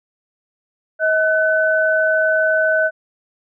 sine tone pair together, 634.7 / 1507 Hz, D#5 / F#6, +34 / +31 cents, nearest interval octave + minor third, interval 1497 cents, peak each -16 dBFS, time 0.99-2.91 s, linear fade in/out 50 ms, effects none

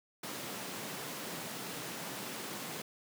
pink high-pass noise, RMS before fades -42 dBFS, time 0.23-2.82 s, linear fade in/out 5 ms, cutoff 150 Hz, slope 24 dB/octave, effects none

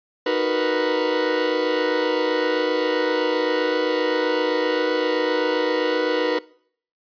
40% pulse chord, B major seventh, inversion first, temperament equal, 311.1 / 370 / 466.2 / 493.9 Hz, D#4 / F#4 / A#4 / B4, 0 / 0 / 0 / 0 cents, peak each -26 / -27 / -24 / -21 dBFS, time 0.26-6.39 s, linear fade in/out 5 ms, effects noise-tail reverb RT60 0.6 s tail -22 dB re dry + resampled to 11025 Hz

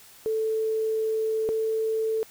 sine tone pair in turn, 440.3 / 442.3 Hz, A4 / A4, +1 / +9 cents, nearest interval unison, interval 8 cents, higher second, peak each -23 dBFS, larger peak neither, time 0.26-1.49 / 1.49-2.23 s, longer first, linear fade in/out 0 ms, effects white hiss -51 dBFS RMS until 2.3 s

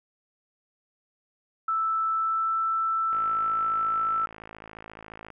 sine tone with pitch glide, 1318.5 to 1326.1 Hz, E6 to E6, 0 to +10 cents, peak -23 dBFS, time 1.68-4.26 s, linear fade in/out 5 ms, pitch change +10 cents, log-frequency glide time 2.11-2.57 s
click train, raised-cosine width 0.5 ms, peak -27 dBFS, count 119, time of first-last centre 3.13-5.303 s, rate 54.3 Hz
effects none

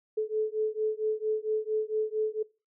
sine beating tone pair, 430.7 / 435.1 Hz, A4 / A4, -37 / -19 cents, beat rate 4.4 Hz, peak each -30 dBFS, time 0.17-2.43 s, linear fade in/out 10 ms, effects noise-tail reverb RT60 0.3 s tail -22 dB re dry

